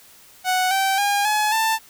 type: tone with pitch steps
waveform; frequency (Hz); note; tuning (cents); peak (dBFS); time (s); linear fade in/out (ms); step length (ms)
sawtooth; 740 / 774.6 / 810.7 / 848.6 / 888.2; F#5 / G5 / G#5 / G#5 / A5; 0 / -21 / -42 / +37 / +16; -14; 0.44-1.79; 50; 270
effects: white hiss -49 dBFS RMS until 1.89 s